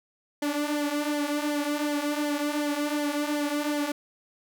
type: tone with flanger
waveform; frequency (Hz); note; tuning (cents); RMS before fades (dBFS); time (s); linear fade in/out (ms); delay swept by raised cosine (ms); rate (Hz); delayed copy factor
sawtooth; 293.7; D4; 0; -28; 0.42-3.92; 5; 0.75 to 4.65; 2.7; -0.65
effects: none

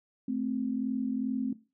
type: tone pair together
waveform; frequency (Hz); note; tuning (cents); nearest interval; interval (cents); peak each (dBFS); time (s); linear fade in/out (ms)
sine; 219.1 / 261.6; A3 / C4; -7 / 0; minor third; 307; -33 / -30; 0.28-1.53; 5
effects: noise-tail reverb RT60 0.3 s tail -18 dB re dry

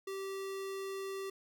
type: tone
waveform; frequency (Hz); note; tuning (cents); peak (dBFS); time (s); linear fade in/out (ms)
square; 388.4; G4; -16; -39; 0.07-1.3; 5
effects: none

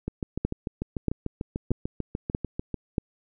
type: two click trains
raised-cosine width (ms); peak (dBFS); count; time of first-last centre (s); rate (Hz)
3; -11 / -16; 5 / 19; 0.45-2.982 / 0.08-2.743; 1.58 / 6.76
effects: none

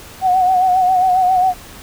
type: tone with vibrato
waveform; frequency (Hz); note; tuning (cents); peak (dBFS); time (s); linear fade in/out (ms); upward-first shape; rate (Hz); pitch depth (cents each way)
sine; 740; F#5; 0; -10; 0.21-1.54; 50; sine; 7.4; 47
effects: pink hiss -37 dBFS RMS until 1.82 s

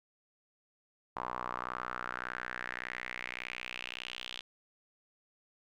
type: tone with band-pass filter sweep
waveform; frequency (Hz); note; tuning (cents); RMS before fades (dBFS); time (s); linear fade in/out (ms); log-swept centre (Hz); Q
sawtooth; 61.74; B1; 0; -41; 1.16-4.41; 5; 1000 to 3300; 4.1
effects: none

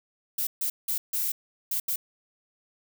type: noise bursts at uneven times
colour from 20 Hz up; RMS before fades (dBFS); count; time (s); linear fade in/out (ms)
violet; -28; 6; 0.38-0.47 / 0.61-0.7 / 0.88-0.98 / 1.13-1.32 / 1.71-1.8 / 1.88-1.96; 5
effects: none

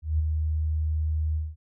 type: tone with ADSR envelope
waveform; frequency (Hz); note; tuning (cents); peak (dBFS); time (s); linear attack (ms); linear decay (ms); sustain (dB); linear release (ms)
sine; 77.8; D#2; 0; -19; 0.02-1.56; 170; 20; -4; 210
effects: none

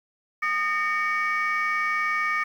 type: tone cluster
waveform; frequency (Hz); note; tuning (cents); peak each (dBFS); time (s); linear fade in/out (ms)
sine; 1228 / 1829 / 2258; D#6 / A#6 / C#7; -23 / -33 / +31; -25 / -26 / -26; 0.42-2.44; 10
effects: tanh soft clip ceiling -17 dBFS + 9-bit

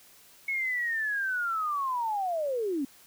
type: linear sweep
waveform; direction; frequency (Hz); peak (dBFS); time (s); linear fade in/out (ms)
sine; down; 2200 to 256.7; -27; 0.48-2.85; 5
effects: white hiss -56 dBFS RMS until 3.06 s

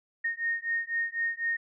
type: beating tone pair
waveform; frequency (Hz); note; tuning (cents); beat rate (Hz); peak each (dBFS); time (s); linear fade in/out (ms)
sine; 1847 / 1851; A#6 / A#6; -16 / -13; 4; -31; 0.24-1.57; 10
effects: none

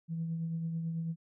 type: tone with tremolo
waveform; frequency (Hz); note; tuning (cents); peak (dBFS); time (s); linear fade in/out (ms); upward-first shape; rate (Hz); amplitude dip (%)
sine; 164.5; E3; -3; -30; 0.08-1.16; 50; triangle; 9.1; 40
effects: tanh soft clip ceiling -27 dBFS

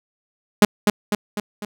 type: tone with echo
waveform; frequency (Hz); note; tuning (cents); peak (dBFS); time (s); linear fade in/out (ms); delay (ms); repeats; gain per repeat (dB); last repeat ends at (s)
sawtooth; 207.7; G#3; 0; -4; 0.62-0.65; 2; 250; 4; -5; 1.65
effects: none

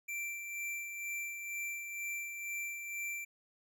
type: tone with tremolo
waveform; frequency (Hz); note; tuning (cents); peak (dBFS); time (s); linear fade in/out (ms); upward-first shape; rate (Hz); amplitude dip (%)
square; 2349; D7; 0; -37; 0.08-3.25; 10; sine; 2.1; 45
effects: none

